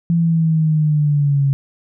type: linear sweep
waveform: sine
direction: down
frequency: 169.7 to 137.1 Hz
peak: -12 dBFS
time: 0.1-1.53 s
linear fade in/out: 0 ms
effects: none